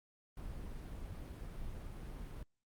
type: noise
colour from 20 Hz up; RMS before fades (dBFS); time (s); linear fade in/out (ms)
brown; -45; 0.37-2.43; 2
effects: Opus 32 kbps